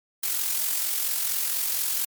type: noise with amplitude modulation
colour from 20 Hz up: blue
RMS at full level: -24 dBFS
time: 0.23-2.05 s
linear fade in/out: 5 ms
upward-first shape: sine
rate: 44.3 Hz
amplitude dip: 45%
effects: MP3 96 kbps